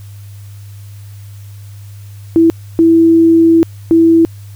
sine tone bursts at uneven times, 329.6 Hz, E4, in tune, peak -4 dBFS, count 3, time 2.36-2.5 / 2.79-3.63 / 3.91-4.25 s, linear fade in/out 0 ms, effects added 101 Hz sine -29 dBFS peak until 4.55 s + white hiss -46 dBFS RMS until 4.55 s

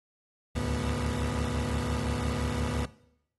30% pulse tone cluster, 70.5 / 76.3 / 107.4 / 244.6 Hz, C#2 / D#2 / A2 / B3, +30 / -33 / -41 / -16 cents, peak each -31 dBFS, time 0.55-2.86 s, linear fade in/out 10 ms, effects noise-tail reverb RT60 0.8 s tail -19 dB re dry + AAC 32 kbps

